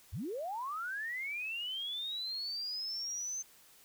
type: linear sweep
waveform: sine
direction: up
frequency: 56.8 to 6272 Hz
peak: -36 dBFS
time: 0.12-3.43 s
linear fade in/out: 20 ms
effects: white hiss -61 dBFS RMS until 3.84 s